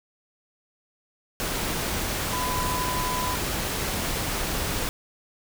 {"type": "tone in noise", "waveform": "sine", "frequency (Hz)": 1001, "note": "B5", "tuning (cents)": 23, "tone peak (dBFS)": -28, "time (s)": [2.33, 3.35], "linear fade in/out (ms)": 0, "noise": "pink", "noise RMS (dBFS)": -28, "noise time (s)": [1.4, 4.89], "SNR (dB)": -3, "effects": []}